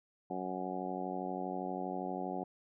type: harmonic tone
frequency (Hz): 92.5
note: F#2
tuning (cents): 0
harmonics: 2 / 3 / 4 / 5 / 6 / 7 / 8 / 9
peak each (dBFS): -43 / -43 / -43 / -48 / -46 / -48 / -41 / -46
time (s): 0.3-2.44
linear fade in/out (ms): 5
effects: none

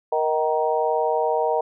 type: harmonic tone with a mistuned harmonic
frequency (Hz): 156.7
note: D#3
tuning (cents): +13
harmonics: 3 / 4 / 5 / 6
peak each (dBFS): -23 / -24 / -25 / -26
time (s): 0.12-1.61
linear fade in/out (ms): 5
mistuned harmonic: 5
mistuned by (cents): -34
effects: none

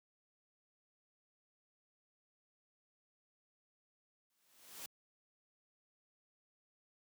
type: noise with exponential growth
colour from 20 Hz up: white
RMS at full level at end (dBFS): -45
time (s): 4.3-4.86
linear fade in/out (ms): 2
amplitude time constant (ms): 120
effects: high-pass 150 Hz 12 dB/octave

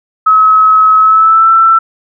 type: tone with pitch glide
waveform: sine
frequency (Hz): 1284 to 1334.7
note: E6 to E6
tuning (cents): -46 to +21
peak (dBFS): -3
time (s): 0.26-1.79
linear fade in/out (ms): 10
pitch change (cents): +67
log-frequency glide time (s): 0.98-1.51
effects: none

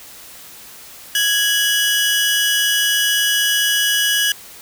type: tone pair together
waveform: sawtooth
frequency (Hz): 1661.2 / 2951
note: G#6 / F#7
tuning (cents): 0 / -5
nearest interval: minor seventh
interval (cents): 995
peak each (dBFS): -14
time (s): 1.15-4.32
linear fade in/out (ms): 2
effects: white hiss -39 dBFS RMS until 4.61 s

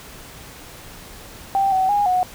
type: tone with pitch steps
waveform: sine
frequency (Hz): 784 / 756 / 819 / 732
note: G5 / F#5 / G#5 / F#5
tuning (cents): 0 / +37 / -24 / -19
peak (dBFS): -15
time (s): 1.55-2.23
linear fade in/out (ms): 0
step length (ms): 170
effects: pink hiss -40 dBFS RMS until 2.34 s

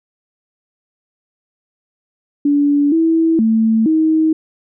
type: tone with pitch steps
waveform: sine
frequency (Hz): 287.8 / 326.2 / 222.7 / 316.4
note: D4 / E4 / A3 / D#4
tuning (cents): -35 / -18 / +21 / +29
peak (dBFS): -10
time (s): 2.45-4.33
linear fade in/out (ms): 5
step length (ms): 470
effects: none

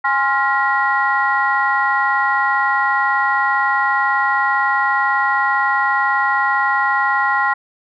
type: tone cluster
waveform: sine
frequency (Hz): 824 / 1056 / 1398 / 1911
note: G#5 / C6 / F6 / A#6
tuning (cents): -14 / +16 / +1 / +43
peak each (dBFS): -19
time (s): 0.04-7.54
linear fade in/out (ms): 10
effects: tanh soft clip ceiling -4 dBFS

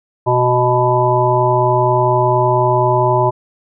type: harmonic tone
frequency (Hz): 124.2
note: B2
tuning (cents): +10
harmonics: 1 / 3 / 5 / 7 / 8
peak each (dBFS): -17 / -17 / -17 / -17 / -17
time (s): 0.26-3.31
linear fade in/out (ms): 20
effects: none

